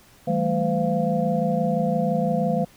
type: tone cluster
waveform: sine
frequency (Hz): 164 / 195.3 / 221.3 / 509 / 692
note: E3 / G3 / A3 / C5 / F5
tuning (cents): -9 / -6 / +10 / -48 / -16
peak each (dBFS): -26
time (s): 0.27-2.65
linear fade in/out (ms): 10
effects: pink hiss -53 dBFS RMS until 2.76 s